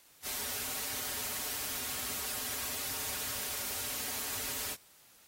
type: noise with comb filter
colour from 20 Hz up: white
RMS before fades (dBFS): -37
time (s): 0.22-4.77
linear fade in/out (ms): 50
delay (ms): 5.9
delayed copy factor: -0.8
effects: white hiss -61 dBFS RMS until 5.27 s + AAC 48 kbps